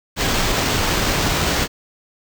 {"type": "noise with sample-and-hold", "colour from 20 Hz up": "pink", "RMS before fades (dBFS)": -19, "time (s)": [0.16, 1.68], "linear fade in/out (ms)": 50, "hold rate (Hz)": 11025, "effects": []}